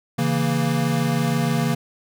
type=chord; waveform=square; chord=A# diminished; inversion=first; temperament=equal; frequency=138.59 / 164.81 / 233.1 Hz; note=C#3 / E3 / A#3; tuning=0 / 0 / 0 cents; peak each=-24 dBFS; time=0.18-1.75 s; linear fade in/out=10 ms; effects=none